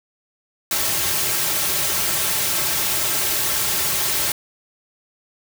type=noise with comb filter; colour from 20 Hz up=white; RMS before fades=-21 dBFS; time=0.71-4.32 s; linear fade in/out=2 ms; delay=4.1 ms; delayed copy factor=-0.7; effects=none